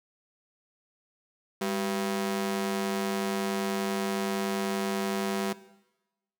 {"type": "ring-modulated tone", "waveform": "sawtooth", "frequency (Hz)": 293.7, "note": "D4", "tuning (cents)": 0, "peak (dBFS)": -21, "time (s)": [1.61, 5.53], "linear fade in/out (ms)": 5, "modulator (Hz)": 91.6, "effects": ["noise-tail reverb RT60 1.0 s tail -17 dB re dry"]}